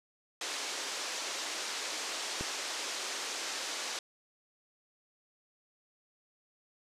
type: band-pass noise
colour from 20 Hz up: white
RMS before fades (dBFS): -38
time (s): 0.41-3.99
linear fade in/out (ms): 2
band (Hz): 310 to 7000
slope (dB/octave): 24
type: click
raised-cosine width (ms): 2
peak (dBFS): -23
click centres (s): 2.41
effects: resampled to 32000 Hz